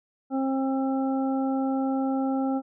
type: harmonic tone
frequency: 267.1 Hz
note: C4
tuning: 36 cents sharp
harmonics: 1 / 2 / 3 / 5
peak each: -24 / -33 / -32 / -41 dBFS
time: 0.3-2.62 s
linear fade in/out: 50 ms
effects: none